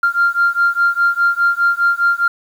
sine beating tone pair, 1390 / 1394.9 Hz, F6 / F6, -9 / -2 cents, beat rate 4.9 Hz, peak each -14 dBFS, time 0.03-2.28 s, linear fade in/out 5 ms, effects tanh soft clip ceiling -6 dBFS + 7-bit

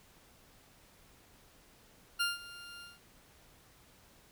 20% pulse tone with ADSR envelope, 1400 Hz, F6, 4 cents sharp, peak -23 dBFS, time 2.19-3 s, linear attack 18 ms, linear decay 170 ms, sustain -19 dB, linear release 180 ms, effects pink hiss -62 dBFS RMS until 4.31 s

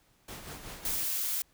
pink noise with tremolo, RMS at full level -42 dBFS, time 0.28-1.04 s, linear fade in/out 5 ms, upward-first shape sine, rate 5.3 Hz, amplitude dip 50%
blue noise, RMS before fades -32 dBFS, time 0.85-1.42 s, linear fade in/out 2 ms
effects pink hiss -67 dBFS RMS until 1.53 s

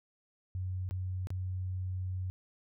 sine tone with dropouts, 92.5 Hz, F#2, in tune, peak -33 dBFS, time 0.55-2.3 s, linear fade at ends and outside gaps 0 ms, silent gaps 0.89-0.91 / 1.271-1.304 s, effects none

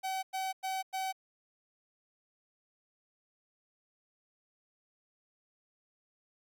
45% pulse tone bursts, 761 Hz, F#5, 48 cents sharp, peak -33 dBFS, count 4, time 0.03-1.127 s, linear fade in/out 20 ms, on 200 ms, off 99 ms, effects none

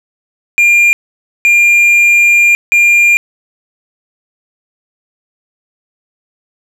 triangle tone bursts at uneven times, 2400 Hz, D7, 37 cents sharp, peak -3 dBFS, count 3, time 0.58-0.93 / 1.45-2.55 / 2.72-3.17 s, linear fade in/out 0 ms, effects none

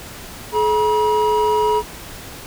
triangle tone pair together, 427 / 961 Hz, G#4 / B5, +48 / -48 cents, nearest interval octave + major second, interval 1404 cents, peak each -15 dBFS, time 0.52-1.83 s, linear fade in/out 50 ms, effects pink hiss -35 dBFS RMS until 2.46 s

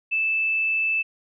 sine tone, 2633 Hz, E7, 3 cents flat, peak -20 dBFS, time 0.11-1.03 s, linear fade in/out 20 ms, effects none

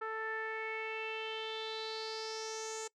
sawtooth tone with low-pass filter sweep, 441.3 Hz, A4, 5 cents sharp, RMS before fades -40 dBFS, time 0.01-2.88 s, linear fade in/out 10 ms, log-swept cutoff 1500 to 7200 Hz, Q 5.7, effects noise-tail reverb RT60 0.1 s tail -22 dB re dry

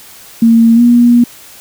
sine tone with pitch glide, 229.1 to 239.7 Hz, A#3 to A#3, -30 to +48 cents, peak -3 dBFS, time 0.42-1.24 s, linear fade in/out 5 ms, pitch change +78 cents, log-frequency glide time 0.75-0.81 s, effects white hiss -36 dBFS RMS until 1.6 s

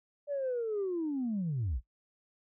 sine linear sweep, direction down, 587 to 46 Hz, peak -29 dBFS, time 0.27-1.81 s, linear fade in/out 50 ms, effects noise-tail reverb RT60 0.1 s tail -17 dB re dry + tanh soft clip ceiling -27 dBFS

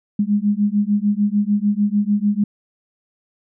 sine beating tone pair, 202.8 / 209.5 Hz, G#3 / G#3, -41 / +15 cents, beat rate 6.7 Hz, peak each -18 dBFS, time 0.19-2.44 s, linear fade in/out 5 ms, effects none

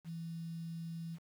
sine tone with quantisation, 165.9 Hz, E3, 11 cents sharp, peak -40 dBFS, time 0.04-1.19 s, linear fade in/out 50 ms, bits 10, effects none

